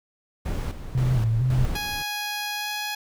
brown noise with tremolo, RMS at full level -27 dBFS, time 0.45-2.03 s, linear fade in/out 10 ms, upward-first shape square, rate 1.9 Hz, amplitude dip 65%
sine tone with vibrato, 119.9 Hz, A#2, 49 cents sharp, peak -19 dBFS, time 0.95-1.65 s, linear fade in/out 0 ms, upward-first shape square, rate 2.2 Hz, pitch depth 110 cents each way
10% pulse tone with pitch glide, 830.6 to 835.9 Hz, G#5 to G#5, 0 to +11 cents, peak -19 dBFS, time 1.75-2.95 s, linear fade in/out 5 ms, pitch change +11 cents, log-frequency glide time 2.55-2.69 s
effects none

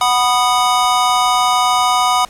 square chord, B major, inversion second, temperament just, 740.8 / 987.8 / 1234.7 Hz, F#5 / B5 / D#6, +2 / 0 / -14 cents, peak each -17 dBFS, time 0.01-2.25 s, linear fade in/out 2 ms, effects pink hiss -42 dBFS RMS until 2.29 s + low-pass 11000 Hz 12 dB/octave

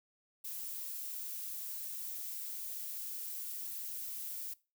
violet noise, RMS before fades -42 dBFS, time 0.44-4.54 s, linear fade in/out 10 ms, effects noise-tail reverb RT60 0.3 s tail -21 dB re dry

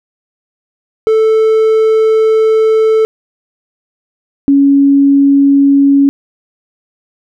triangle / sine tone pair in turn, 440 / 278.8 Hz, A4 / C#4, 0 / +10 cents, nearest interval minor sixth, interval 790 cents, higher first, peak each -4 dBFS, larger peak neither, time 1.07-3.05 / 4.48-6.09 s, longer first, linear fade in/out 0 ms, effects none

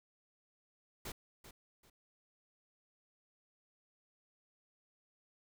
pink noise with echo, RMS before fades -44 dBFS, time 1.05-1.12 s, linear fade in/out 5 ms, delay 390 ms, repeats 2, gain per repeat -11 dB, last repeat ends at 1.9 s, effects none

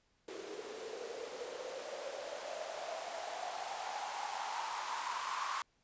blue noise with band-pass filter sweep, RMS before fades -42 dBFS, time 0.28-5.62 s, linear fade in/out 2 ms, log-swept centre 390 to 1100 Hz, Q 6.7, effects pink hiss -75 dBFS RMS until 5.83 s + resampled to 16000 Hz

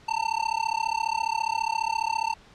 square tone with amplitude modulation, 897 Hz, A5, 33 cents sharp, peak -21 dBFS, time 0.08-2.34 s, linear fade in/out 10 ms, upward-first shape sine, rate 34.7 Hz, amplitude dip 100%, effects pink hiss -53 dBFS RMS until 2.54 s + low-pass 5000 Hz 12 dB/octave

